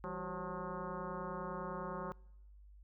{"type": "tone with frequency modulation", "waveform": "sine", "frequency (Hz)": 349.1, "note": "F4", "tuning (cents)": -1, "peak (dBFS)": -39, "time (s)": [0.04, 2.12], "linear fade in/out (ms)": 0, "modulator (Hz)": 182, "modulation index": 5.2, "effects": ["noise-tail reverb RT60 0.9 s tail -25 dB re dry", "added 50 Hz sine -55 dBFS peak until 2.83 s"]}